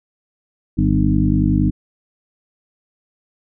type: harmonic tone with a mistuned harmonic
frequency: 50.7 Hz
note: G#1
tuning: 41 cents flat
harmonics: 1 / 2 / 3 / 4 / 5 / 6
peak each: -20 / -20 / -20 / -20 / -20 / -20 dBFS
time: 0.77-1.71 s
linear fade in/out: 20 ms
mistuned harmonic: 4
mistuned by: -64 cents
effects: none